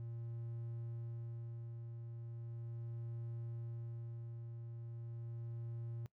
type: tone with tremolo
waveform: triangle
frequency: 116.54 Hz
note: A#2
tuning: in tune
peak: -40 dBFS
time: 0-6.06 s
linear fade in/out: 0 ms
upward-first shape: sine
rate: 0.38 Hz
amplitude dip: 35%
effects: noise-tail reverb RT60 0.1 s tail -20 dB re dry